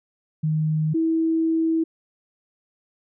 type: tone pair in turn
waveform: sine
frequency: 155.56 / 324.6 Hz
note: D#3 / E4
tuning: 0 / -27 cents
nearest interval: octave + minor second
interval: 1273 cents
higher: second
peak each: -19 / -18 dBFS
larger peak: second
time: 0.43-0.94 / 0.94-1.84 s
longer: second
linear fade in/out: 10 ms
effects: none